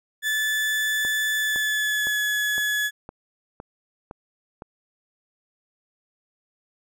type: tone with pitch glide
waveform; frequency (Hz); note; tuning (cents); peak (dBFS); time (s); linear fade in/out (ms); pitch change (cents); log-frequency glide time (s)
35% pulse; 1741 to 1700.3; A6 to G#6; -19 to +40; -20; 0.22-2.91; 50; -41; 1.36-2.2
type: click train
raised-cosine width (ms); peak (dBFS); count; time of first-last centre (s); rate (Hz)
1; -23; 8; 1.05-4.621; 1.96
effects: none